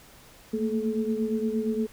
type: tone cluster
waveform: sine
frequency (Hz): 220.7 / 229.3 / 430.9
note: A3 / A#3 / A4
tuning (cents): +5 / -28 / -36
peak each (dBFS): -29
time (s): 0.53-1.87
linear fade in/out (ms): 10
effects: pink hiss -52 dBFS RMS until 1.92 s